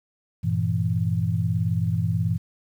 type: chord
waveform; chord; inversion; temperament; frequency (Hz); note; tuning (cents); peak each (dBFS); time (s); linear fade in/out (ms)
sine; E diminished; first; equal; 98 / 116.54 / 164.81; G2 / Bb2 / E3; 0 / 0 / 0; -25; 0.43-2.38; 20
effects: 9-bit